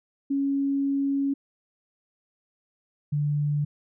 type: tone pair in turn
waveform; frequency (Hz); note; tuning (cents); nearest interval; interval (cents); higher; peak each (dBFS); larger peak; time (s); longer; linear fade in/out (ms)
sine; 277.2 / 146.84; C#4 / D3; 0 / 0; major seventh; 1100; first; -22; neither; 0.3-1.34 / 3.12-3.65; first; 10
effects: none